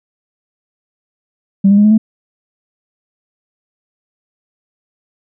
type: tone with pitch steps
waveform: sine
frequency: 196 / 201.5 / 207.2 / 213 / 219 Hz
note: G3 / G3 / G#3 / G#3 / A3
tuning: 0 / +48 / -4 / +44 / -8 cents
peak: -4 dBFS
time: 1.64-1.98 s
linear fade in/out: 10 ms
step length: 68 ms
effects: tanh soft clip ceiling -1 dBFS